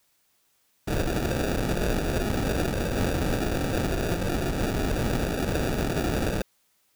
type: noise with sample-and-hold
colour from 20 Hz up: pink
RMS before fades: -26 dBFS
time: 0.87-6.42 s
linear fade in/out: 5 ms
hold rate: 1050 Hz
effects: white hiss -68 dBFS RMS until 6.95 s